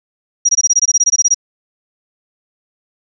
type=tone bursts; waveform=sine; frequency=5730 Hz; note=F8; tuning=44 cents sharp; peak=-7 dBFS; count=15; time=0.45-1.345 s; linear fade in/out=10 ms; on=41 ms; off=20 ms; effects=none